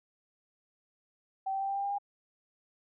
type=tone with pitch steps; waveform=sine; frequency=772 / 777.8 / 783.7 / 789.6 / 795.5 / 801.5 / 807.6 Hz; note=G5 / G5 / G5 / G5 / G5 / G5 / G#5; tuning=-27 / -14 / -1 / +12 / +25 / +38 / -49 cents; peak=-30 dBFS; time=1.46-1.985 s; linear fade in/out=10 ms; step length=75 ms; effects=none

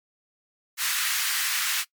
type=high-pass noise; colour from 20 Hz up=pink; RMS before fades=-26 dBFS; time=0.77-1.85 s; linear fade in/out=50 ms; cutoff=1400 Hz; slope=24 dB/octave; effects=noise-tail reverb RT60 0.1 s tail -21 dB re dry + MP3 96 kbps

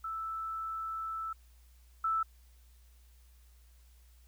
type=tone pair in turn; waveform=sine; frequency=1318.5 / 1318.5 Hz; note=E6 / E6; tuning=0 / 0 cents; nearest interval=unison; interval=0 cents; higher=neither; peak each=-35 / -28 dBFS; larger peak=second; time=0.04-1.33 / 2.04-2.23 s; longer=first; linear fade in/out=5 ms; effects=added 60 Hz sine -57 dBFS peak until 4.27 s + white hiss -69 dBFS RMS until 4.27 s

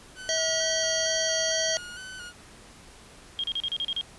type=tone with vibrato; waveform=sawtooth; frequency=1474 Hz; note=F#6; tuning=7 cents flat; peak=-35 dBFS; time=0.15-2.33 s; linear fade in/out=50 ms; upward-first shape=square; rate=2.2 Hz; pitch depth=44 cents each way
type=harmonic tone; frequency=645 Hz; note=E5; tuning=38 cents flat; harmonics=1 / 3 / 5 / 7 / 9 / 10; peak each=-29 / -33 / -32 / -30 / -31 / -34 dBFS; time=0.29-1.77 s; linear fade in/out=0 ms
type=tone bursts; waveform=sine; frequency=3234 Hz; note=G#7; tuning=47 cents flat; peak=-26 dBFS; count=8; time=3.39-4.011 s; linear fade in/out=0 ms; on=47 ms; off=35 ms
effects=pink hiss -50 dBFS RMS until 4.18 s + resampled to 24000 Hz

